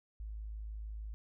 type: tone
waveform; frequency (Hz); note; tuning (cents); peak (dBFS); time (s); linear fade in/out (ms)
sine; 53.3; G#1; +46; -40; 0.2-1.14; 0
effects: none